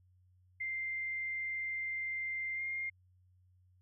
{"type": "tone with pitch glide", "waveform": "sine", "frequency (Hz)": [2093, 2119], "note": ["C7", "C7"], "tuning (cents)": [0, 21], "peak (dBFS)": -35, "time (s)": [0.6, 2.9], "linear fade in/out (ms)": 10, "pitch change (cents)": 21, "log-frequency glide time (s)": [2.56, 2.61], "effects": ["added 91 Hz sine -64 dBFS peak until 3.81 s"]}